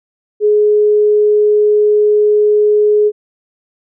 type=tone; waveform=sine; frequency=420 Hz; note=G#4; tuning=19 cents sharp; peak=-7 dBFS; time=0.4-3.12 s; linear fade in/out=50 ms; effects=none